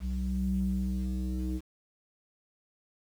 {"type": "tone with low-pass filter sweep", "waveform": "square", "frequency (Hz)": 63.1, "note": "B1", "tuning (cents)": 38, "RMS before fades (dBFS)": -31, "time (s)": [0, 1.61], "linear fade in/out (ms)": 50, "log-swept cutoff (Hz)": [150, 300], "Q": 4.9, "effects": ["9-bit"]}